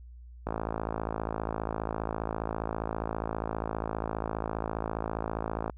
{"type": "click train", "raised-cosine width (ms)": 1, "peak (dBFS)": -17, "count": 288, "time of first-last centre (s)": [0.47, 5.698], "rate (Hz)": 54.9, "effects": ["added 60 Hz sine -45 dBFS peak until 5.77 s"]}